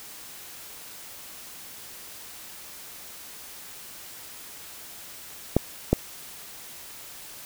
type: clicks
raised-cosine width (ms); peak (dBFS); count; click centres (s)
2; -4; 2; 5.566 / 5.93
effects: white hiss -43 dBFS RMS until 7.45 s